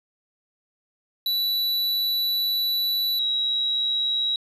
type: tone pair in turn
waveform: square / sine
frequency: 3951 / 3859 Hz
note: B7 / B7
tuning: 0 / -41 cents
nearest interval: unison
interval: 41 cents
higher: first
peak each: -22 / -21 dBFS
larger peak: second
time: 1.26-3.19 / 3.19-4.36 s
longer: first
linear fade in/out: 2 ms
effects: resampled to 32000 Hz + 9-bit